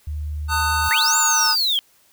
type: tone with pitch glide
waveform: sine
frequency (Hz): 75.1 to 75.8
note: D2 to D#2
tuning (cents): +39 to -45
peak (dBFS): -24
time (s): 0.07-0.89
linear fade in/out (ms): 5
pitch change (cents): +16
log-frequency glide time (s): 0.47-0.57
type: chord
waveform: square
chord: D# diminished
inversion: second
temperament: just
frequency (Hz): 896 / 1244.5 / 1493.4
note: A5 / D#6 / F#6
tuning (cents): +31 / 0 / +16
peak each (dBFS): -24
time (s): 0.48-1.56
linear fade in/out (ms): 50
type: noise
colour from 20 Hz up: violet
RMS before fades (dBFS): -31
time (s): 0.81-1.8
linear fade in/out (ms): 50
type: linear two-way sweep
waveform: sine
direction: up then down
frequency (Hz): 1661.2 to 7390 to 3108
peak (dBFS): -17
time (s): 0.91-1.79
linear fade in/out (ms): 0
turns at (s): 1.17
effects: white hiss -57 dBFS RMS until 2.12 s